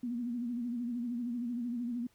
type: tone with vibrato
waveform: sine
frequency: 240 Hz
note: B3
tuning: 49 cents flat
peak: -33 dBFS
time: 0.03-2.07 s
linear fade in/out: 5 ms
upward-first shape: sine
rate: 13 Hz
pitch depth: 68 cents each way
effects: pink hiss -69 dBFS RMS until 2.14 s